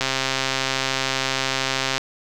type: click train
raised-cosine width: 0.2 ms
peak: -4 dBFS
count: 263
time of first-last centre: 0.01-1.98 s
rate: 133 Hz
effects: none